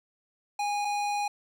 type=tone pair in turn; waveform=square; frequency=822 / 822 Hz; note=G#5 / G#5; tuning=-18 / -18 cents; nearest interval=unison; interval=0 cents; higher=neither; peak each=-28 dBFS; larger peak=neither; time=0.59-0.85 / 0.85-1.28 s; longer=second; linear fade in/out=5 ms; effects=low-pass 9000 Hz 12 dB/octave + 9-bit